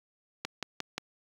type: click train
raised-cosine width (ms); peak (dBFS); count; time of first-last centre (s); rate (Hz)
0.2; -15; 4; 0.45-0.98; 5.66
effects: high-pass 80 Hz 12 dB/octave + 8-bit